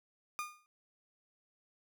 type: tone with exponential decay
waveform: 30% pulse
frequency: 1216 Hz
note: D#6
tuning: 40 cents flat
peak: -31 dBFS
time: 0.39-0.66 s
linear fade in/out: 0 ms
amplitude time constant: 57 ms
effects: none